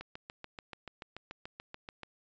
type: click train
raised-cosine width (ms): 0.3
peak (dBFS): -27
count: 15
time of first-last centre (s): 0.01-2.033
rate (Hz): 6.92
effects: resampled to 16000 Hz